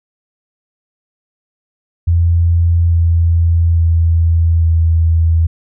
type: tone with pitch steps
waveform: sine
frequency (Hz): 84.9 / 83.97 / 83.06 / 82.15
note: F2 / E2 / E2 / E2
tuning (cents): -48 / +33 / +14 / -5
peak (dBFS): -8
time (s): 2.07-5.47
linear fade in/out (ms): 10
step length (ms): 850
effects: none